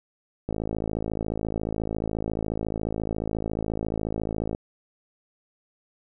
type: click train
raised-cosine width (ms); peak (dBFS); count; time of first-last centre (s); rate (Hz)
2; -15; 221; 0.49-4.549; 54.2
effects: none